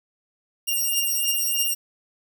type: beating tone pair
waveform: 5% pulse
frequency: 2813 / 2816.2 Hz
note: F7 / F7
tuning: +12 / +14 cents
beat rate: 3.2 Hz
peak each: -15 dBFS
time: 0.67-1.75 s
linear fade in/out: 20 ms
effects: none